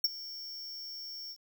square tone with ADSR envelope, 5470 Hz, F8, 37 cents flat, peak -22 dBFS, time 0.04-1.37 s, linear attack 5 ms, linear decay 28 ms, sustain -19 dB, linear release 61 ms, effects 10-bit

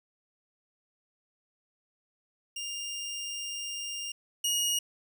20% pulse tone pair in turn, 2804 / 2878 Hz, F7 / F#7, +6 / -49 cents, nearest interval unison, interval 45 cents, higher second, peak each -30 / -21 dBFS, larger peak second, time 2.56-4.12 / 4.44-4.79 s, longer first, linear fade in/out 5 ms, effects none

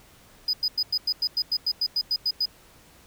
triangle tone bursts, 4978 Hz, D#8, in tune, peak -19 dBFS, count 14, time 0.48-2.457 s, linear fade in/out 5 ms, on 53 ms, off 95 ms, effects tanh soft clip ceiling -16 dBFS + pink hiss -54 dBFS RMS until 3.06 s

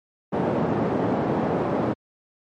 pink band-pass noise, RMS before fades -23 dBFS, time 0.32-1.94 s, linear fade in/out 20 ms, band 160 to 690 Hz, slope 12 dB/octave, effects high-pass 100 Hz 12 dB/octave + MP3 48 kbps

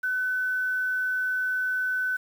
sine tone with quantisation, 1508 Hz, F#6, 32 cents sharp, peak -24 dBFS, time 0.03-2.17 s, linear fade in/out 10 ms, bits 8, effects none

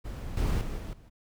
brown noise with level steps, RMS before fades -37 / -27 / -34 / -37 / -52 dBFS, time 0.04-1.1 s, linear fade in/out 20 ms, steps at 0.37 / 0.61 / 0.78 / 0.93 s, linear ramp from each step 2 ms, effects none

